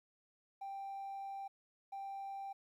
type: tone bursts at uneven times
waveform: triangle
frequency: 786 Hz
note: G5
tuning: 4 cents sharp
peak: -39 dBFS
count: 2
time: 0.61-1.48 / 1.92-2.53 s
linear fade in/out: 10 ms
effects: tanh soft clip ceiling -38 dBFS + 13-bit